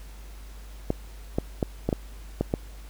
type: clicks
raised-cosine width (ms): 2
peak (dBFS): -10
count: 7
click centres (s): 0.904 / 1.385 / 1.628 / 1.89 / 1.928 / 2.41 / 2.539
effects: added 50 Hz sine -40 dBFS peak until 2.89 s + pink hiss -52 dBFS RMS until 2.89 s